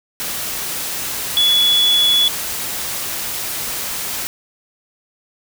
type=tone in noise; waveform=sine; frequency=3409 Hz; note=G#7; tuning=45 cents sharp; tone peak=-11 dBFS; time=1.37-2.28 s; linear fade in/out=0 ms; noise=white; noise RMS=-24 dBFS; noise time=0.2-4.27 s; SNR=+10 dB; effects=none